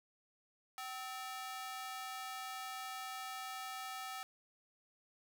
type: ring-modulated tone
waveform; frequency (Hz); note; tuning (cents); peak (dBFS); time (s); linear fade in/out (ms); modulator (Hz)
sawtooth; 1031; C6; -26; -36; 0.78-4.23; 0; 265
effects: none